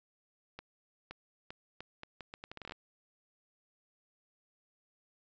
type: accelerating click train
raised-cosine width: 0.3 ms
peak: -28 dBFS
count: 16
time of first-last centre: 0.59-2.721 s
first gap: 520 ms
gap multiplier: 0.76
effects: resampled to 16000 Hz